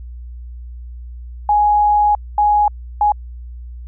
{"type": "tone bursts at uneven times", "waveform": "sine", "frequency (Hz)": 833, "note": "G#5", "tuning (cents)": 5, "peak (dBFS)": -10, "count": 3, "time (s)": [[1.49, 2.15], [2.38, 2.68], [3.01, 3.12]], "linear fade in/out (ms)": 2, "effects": ["added 60 Hz sine -29 dBFS peak until 3.87 s"]}